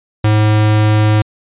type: tone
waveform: square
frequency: 106.9 Hz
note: A2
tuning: 49 cents flat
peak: -9 dBFS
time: 0.24-1.22 s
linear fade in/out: 5 ms
effects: resampled to 8000 Hz